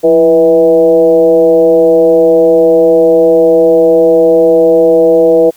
sine tone with frequency modulation, 489.9 Hz, B4, 14 cents flat, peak -3 dBFS, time 0.03-5.51 s, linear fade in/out 20 ms, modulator 157 Hz, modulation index 0.86, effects white hiss -44 dBFS RMS until 5.56 s

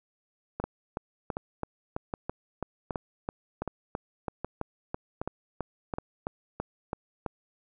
two click trains, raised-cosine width 1 ms, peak -18 / -17 dBFS, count 8 / 21, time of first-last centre 0.6-5.985 / 0.64-7.263 s, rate 1.3 / 3.02 Hz, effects none

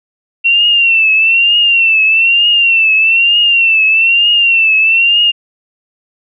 sine tone with vibrato, 2719 Hz, F7, 47 cents flat, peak -6 dBFS, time 0.44-5.32 s, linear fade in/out 20 ms, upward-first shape triangle, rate 1.1 Hz, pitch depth 95 cents each way, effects none

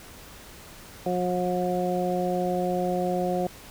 harmonic tone, 180 Hz, F#3, 47 cents flat, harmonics 1 / 2 / 3 / 4, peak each -29 / -29 / -29 / -29 dBFS, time 1.06-3.47 s, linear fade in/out 2 ms, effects pink hiss -46 dBFS RMS until 3.7 s

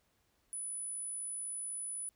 sine tone, 9956 Hz, D#9, in tune, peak -38 dBFS, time 0.53-2.09 s, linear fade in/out 0 ms, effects pink hiss -75 dBFS RMS until 2.15 s

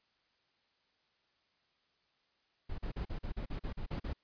brown noise bursts, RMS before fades -38 dBFS, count 11, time 2.69-4.134 s, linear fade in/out 10 ms, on 94 ms, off 41 ms, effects white hiss -75 dBFS RMS until 4.23 s + resampled to 11025 Hz

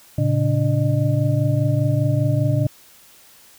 sine tone cluster, 113.5 / 138.5 / 291.8 / 608 Hz, A#2 / C#3 / D4 / D#5, -46 / -1 / -11 / -40 cents, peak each -19 / -19 / -26 / -26 dBFS, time 0.18-2.67 s, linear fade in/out 5 ms, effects white hiss -49 dBFS RMS until 3.58 s

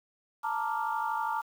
sine chord, Bb major seventh, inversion third, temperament equal, 880 / 932.3 / 1174.7 / 1396.9 Hz, A5 / Bb5 / D6 / F6, 0 / 0 / 0 / 0 cents, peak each -32 / -33 / -35 / -37 dBFS, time 0.43-1.42 s, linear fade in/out 20 ms, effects tanh soft clip ceiling -19 dBFS + 9-bit

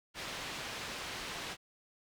white low-pass noise, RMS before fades -42 dBFS, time 0.14-1.57 s, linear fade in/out 50 ms, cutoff 3800 Hz, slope 12 dB/octave, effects none

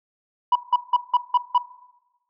sine tone bursts, 980 Hz, B5, 14 cents flat, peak -11 dBFS, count 6, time 0.52-1.58 s, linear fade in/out 5 ms, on 35 ms, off 170 ms, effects noise-tail reverb RT60 1.0 s tail -18 dB re dry + tanh soft clip ceiling -12 dBFS

